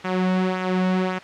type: tone with flanger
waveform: sawtooth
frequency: 185 Hz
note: F#3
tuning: in tune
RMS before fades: -22 dBFS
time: 0.04-1.19 s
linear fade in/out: 10 ms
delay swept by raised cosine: 0.21 to 2.51 ms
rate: 1.8 Hz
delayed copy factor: -0.55
effects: white hiss -42 dBFS RMS until 1.23 s + low-pass 3000 Hz 12 dB/octave